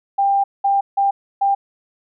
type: tone bursts at uneven times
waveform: sine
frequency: 794 Hz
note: G5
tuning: 22 cents sharp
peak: -13 dBFS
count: 4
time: 0.18-0.44 / 0.64-0.81 / 0.97-1.11 / 1.41-1.55 s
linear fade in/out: 10 ms
effects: none